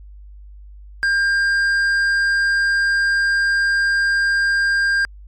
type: tone with tanh clipping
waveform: sine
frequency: 1600 Hz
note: G6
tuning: 35 cents sharp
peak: -16 dBFS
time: 1.03-5.05 s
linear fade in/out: 0 ms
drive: 7 dB
effects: added 50 Hz sine -37 dBFS peak until 5.27 s + AAC 64 kbps